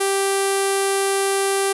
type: tone with low-pass filter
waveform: sawtooth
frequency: 392 Hz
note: G4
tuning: in tune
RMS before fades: -20 dBFS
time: 0-1.73 s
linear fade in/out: 10 ms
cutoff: 10000 Hz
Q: 4.5
effects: none